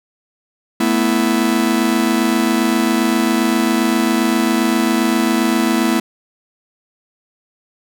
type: chord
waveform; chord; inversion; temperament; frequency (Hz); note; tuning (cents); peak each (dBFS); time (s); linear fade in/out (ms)
45% pulse; A suspended second; none; just; 220 / 247.5 / 330; A3 / B3 / E4; 0 / +4 / +2; -18; 0.8-6; 5
effects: none